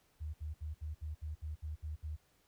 sine tone bursts, 76.7 Hz, D#2, 24 cents flat, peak -38 dBFS, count 10, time 0.2-2.167 s, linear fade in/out 20 ms, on 140 ms, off 63 ms, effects pink hiss -72 dBFS RMS until 2.47 s

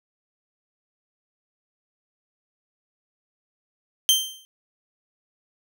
sawtooth tone with exponential decay, 3136 Hz, G7, in tune, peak -9 dBFS, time 4.09-4.45 s, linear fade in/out 0 ms, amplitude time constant 77 ms, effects none

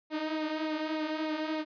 sawtooth tone with flanger, 311.1 Hz, D#4, in tune, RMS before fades -33 dBFS, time 0.1-1.65 s, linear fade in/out 50 ms, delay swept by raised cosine 0.61 to 4.11 ms, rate 3.4 Hz, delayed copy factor -0.55, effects resampled to 11025 Hz

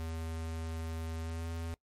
square tone with pitch glide, 81.3 to 82.77 Hz, E2 to E2, -23 to +8 cents, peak -37 dBFS, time 0-1.74 s, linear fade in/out 0 ms, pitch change +31 cents, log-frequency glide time 1.2-1.47 s, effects noise-tail reverb RT60 0.1 s tail -22 dB re dry + MP3 64 kbps

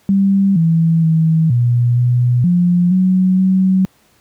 sine tone with pitch steps, 195.9 / 164.2 / 161 / 120.8 / 122.7 / 176.4 / 185.8 / 188.3 Hz, G3 / E3 / E3 / B2 / B2 / F3 / F#3 / F#3, -1 / -6 / -41 / -38 / -11 / +18 / +7 / +31 cents, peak -9 dBFS, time 0.09-3.85 s, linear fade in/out 0 ms, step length 470 ms, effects pink hiss -54 dBFS RMS until 4.2 s + high-pass 80 Hz 12 dB/octave

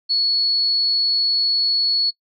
sine tone, 4388 Hz, C#8, 18 cents flat, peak -16 dBFS, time 0.09-2.11 s, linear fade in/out 20 ms, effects noise-tail reverb RT60 0.1 s tail -21 dB re dry

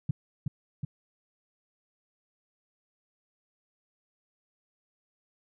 sine tone with echo, 140.4 Hz, C#3, 22 cents sharp, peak -22 dBFS, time 0.09-0.11 s, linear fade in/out 5 ms, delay 370 ms, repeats 2, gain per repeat -3 dB, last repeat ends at 0.85 s, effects none

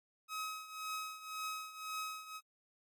sawtooth tone with tremolo, 1273 Hz, D#6, 39 cents sharp, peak -34 dBFS, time 0.28-2.41 s, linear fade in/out 50 ms, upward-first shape triangle, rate 1.9 Hz, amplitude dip 80%, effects AAC 64 kbps

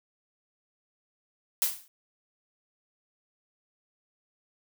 blue noise with exponential decay, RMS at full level -22 dBFS, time 1.62-1.88 s, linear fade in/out 1 ms, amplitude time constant 55 ms, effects none

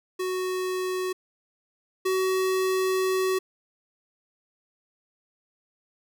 square tone pair in turn, 370 / 376 Hz, F#4 / F#4, 0 / +28 cents, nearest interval unison, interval 28 cents, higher second, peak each -27 / -23 dBFS, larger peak second, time 0.19-1.13 / 2.05-3.39 s, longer second, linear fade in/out 10 ms, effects none

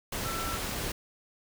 sine tone in noise, 1338 Hz, E6, 25 cents sharp, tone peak -36 dBFS, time 0.25-0.57 s, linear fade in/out 5 ms, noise pink, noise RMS -34 dBFS, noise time 0.12-0.92 s, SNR -5 dB, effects none

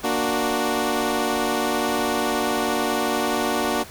15% pulse chord, Bb augmented, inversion none, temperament equal, 233.1 / 293.7 / 370 Hz, Bb3 / D4 / F#4, 0 / 0 / 0 cents, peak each -19 dBFS, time 0.03-3.84 s, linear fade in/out 20 ms, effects pink hiss -41 dBFS RMS until 3.9 s

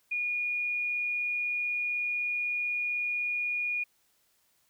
sine tone, 2441 Hz, D#7, 34 cents flat, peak -28 dBFS, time 0.11-3.84 s, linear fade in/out 10 ms, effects white hiss -70 dBFS RMS until 4.69 s

